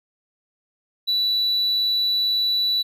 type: tone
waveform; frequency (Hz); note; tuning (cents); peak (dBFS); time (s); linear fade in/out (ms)
triangle; 3951; B7; 0; -16; 1.07-2.83; 20
effects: tanh soft clip ceiling -13 dBFS